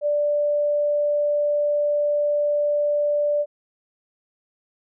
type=tone; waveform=sine; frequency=587.3 Hz; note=D5; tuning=in tune; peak=-18 dBFS; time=0.01-3.46 s; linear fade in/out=50 ms; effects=none